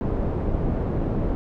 pink low-pass noise, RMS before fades -24 dBFS, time 0.01-1.35 s, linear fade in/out 0 ms, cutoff 520 Hz, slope 12 dB/octave, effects none

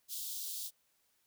white high-pass noise, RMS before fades -41 dBFS, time 0.08-0.71 s, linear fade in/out 50 ms, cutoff 3300 Hz, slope 48 dB/octave, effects white hiss -75 dBFS RMS until 1.26 s

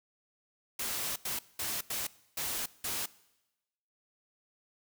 white noise bursts at uneven times, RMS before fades -35 dBFS, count 6, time 0.79-1.16 / 1.25-1.39 / 1.59-1.81 / 1.9-2.07 / 2.37-2.66 / 2.84-3.06 s, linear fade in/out 5 ms, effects noise-tail reverb RT60 1.0 s tail -21 dB re dry

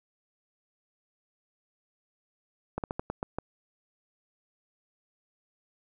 slowing click train, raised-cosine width 1 ms, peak -17 dBFS, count 7, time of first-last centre 2.78-3.386 s, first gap 58 ms, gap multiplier 1.22, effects none

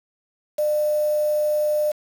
sine tone with quantisation, 602 Hz, D5, 43 cents sharp, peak -18 dBFS, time 0.58-1.92 s, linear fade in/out 10 ms, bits 6, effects none

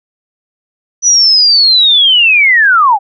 sine linear sweep, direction down, 5970 to 764 Hz, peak -4 dBFS, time 1.02-2.99 s, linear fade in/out 50 ms, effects none

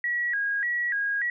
sine tone with vibrato, 1775 Hz, A6, 15 cents sharp, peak -24 dBFS, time 0.04-1.3 s, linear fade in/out 2 ms, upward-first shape square, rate 1.7 Hz, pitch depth 140 cents each way, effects none

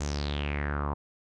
sawtooth tone with low-pass filter sweep, 72.5 Hz, D2, 22 cents flat, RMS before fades -31 dBFS, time 0-0.94 s, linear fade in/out 10 ms, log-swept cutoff 7200 to 960 Hz, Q 5.3, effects none

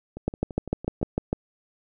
two click trains, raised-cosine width 2 ms, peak -22 / -10 dBFS, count 6 / 8, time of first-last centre 0.17-1.015 / 0.28-1.329 s, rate 5.92 / 6.67 Hz, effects none

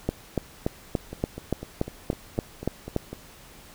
two click trains, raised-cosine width 2 ms, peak -10 / -21 dBFS, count 11 / 9, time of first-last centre 0.09-2.964 / 1.13-3.13 s, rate 3.48 / 4 Hz, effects pink hiss -49 dBFS RMS until 3.74 s

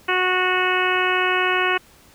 harmonic tone, 367.2 Hz, F#4, 13 cents flat, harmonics 1 / 2 / 3 / 4 / 5 / 6 / 7 / 8, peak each -24 / -27 / -24 / -24 / -26 / -28 / -25 / -29 dBFS, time 0.08-1.78 s, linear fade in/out 10 ms, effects pink hiss -51 dBFS RMS until 2.14 s

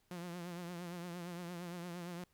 sawtooth tone with vibrato, 174.61 Hz, F3, in tune, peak -39 dBFS, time 0.11-2.24 s, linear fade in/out 2 ms, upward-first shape triangle, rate 8.7 Hz, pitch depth 71 cents each way, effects pink hiss -75 dBFS RMS until 2.33 s

